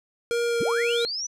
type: tone with vibrato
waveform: square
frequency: 469.1 Hz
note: A#4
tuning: 11 cents sharp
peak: -23 dBFS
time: 0.31-1.05 s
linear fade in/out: 0 ms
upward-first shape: sine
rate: 2.1 Hz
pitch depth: 12 cents each way
type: linear sweep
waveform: sine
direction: up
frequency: 65.41 to 6060 Hz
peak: -27 dBFS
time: 0.6-1.27 s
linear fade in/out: 10 ms
effects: low-pass 10000 Hz 12 dB/octave